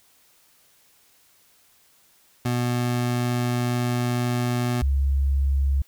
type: tone pair in turn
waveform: 25% pulse / sine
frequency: 122.1 / 68.66 Hz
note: B2 / C#2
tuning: -19 / -16 cents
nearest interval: minor seventh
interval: 997 cents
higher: first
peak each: -18 dBFS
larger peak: neither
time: 2.45-4.82 / 4.82-5.82 s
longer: first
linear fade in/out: 5 ms
effects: white hiss -59 dBFS RMS until 5.87 s